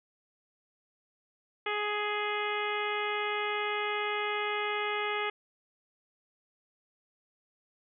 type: harmonic tone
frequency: 417.4 Hz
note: G#4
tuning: 9 cents sharp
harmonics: 1 / 2 / 3 / 4 / 5 / 6 / 7 / 8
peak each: -35 / -37 / -36 / -40 / -36 / -40 / -42 / -44 dBFS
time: 1.66-5.3 s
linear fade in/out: 5 ms
effects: none